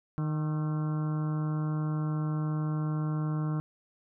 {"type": "harmonic tone with a mistuned harmonic", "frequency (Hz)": 153.8, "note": "D#3", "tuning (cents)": -20, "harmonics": [1, 2, 3, 4, 5, 6, 7, 8, 9, 10], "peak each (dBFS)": [-28, -37, -47, -49, -50, -54, -46, -53, -48, -57], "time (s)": [0.18, 3.6], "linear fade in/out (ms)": 0, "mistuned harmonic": 9, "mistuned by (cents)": -43, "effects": []}